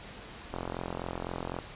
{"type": "click train", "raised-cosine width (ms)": 1, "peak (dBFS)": -20, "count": 47, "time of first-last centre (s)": [0.54, 1.588], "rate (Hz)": 43.9, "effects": ["pink hiss -46 dBFS RMS until 1.75 s", "resampled to 8000 Hz"]}